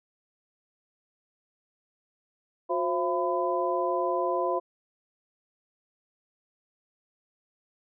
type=tone cluster; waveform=sine; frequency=360.4 / 529 / 680 / 1006 Hz; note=F#4 / C5 / F5 / B5; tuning=-45 / +19 / -46 / +32 cents; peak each=-30 dBFS; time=2.69-4.6 s; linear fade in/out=20 ms; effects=none